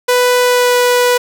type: tone with pitch glide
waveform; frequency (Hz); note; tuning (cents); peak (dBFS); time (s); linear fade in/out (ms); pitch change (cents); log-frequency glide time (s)
sawtooth; 495.2 to 491.5; B4 to B4; +5 to -8; -5; 0.08-1.18; 10; -13; 0.4-0.76
effects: 7-bit